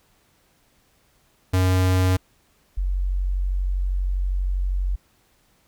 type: tone pair in turn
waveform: square / sine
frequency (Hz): 92.5 / 46.25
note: F#2 / F#1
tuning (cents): 0 / 0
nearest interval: octave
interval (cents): 1200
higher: first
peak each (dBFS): -17 / -20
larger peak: first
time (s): 1.53-2.17 / 2.77-4.96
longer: second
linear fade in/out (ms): 10
effects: pink hiss -62 dBFS RMS until 5.67 s